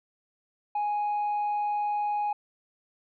sine tone with tanh clipping, 830.6 Hz, G#5, in tune, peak -26 dBFS, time 0.75-2.33 s, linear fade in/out 5 ms, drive 1 dB, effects none

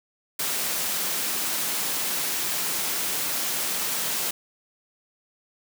white high-pass noise, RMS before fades -27 dBFS, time 0.39-4.31 s, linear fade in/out 5 ms, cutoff 140 Hz, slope 24 dB/octave, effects none

